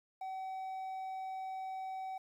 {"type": "tone", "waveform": "triangle", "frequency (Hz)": 760, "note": "F#5", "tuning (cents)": 46, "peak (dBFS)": -37, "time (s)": [0.21, 2.18], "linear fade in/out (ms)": 5, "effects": ["11-bit"]}